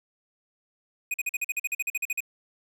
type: tone bursts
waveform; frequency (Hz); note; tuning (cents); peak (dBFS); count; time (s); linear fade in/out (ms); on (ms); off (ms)
square; 2489; D#7; 0; -26; 15; 1.11-2.205; 5; 31; 45
effects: none